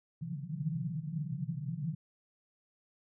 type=band-pass noise; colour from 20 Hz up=pink; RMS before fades=-37 dBFS; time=0.21-1.95 s; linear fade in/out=10 ms; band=130 to 180 Hz; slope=96 dB/octave; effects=none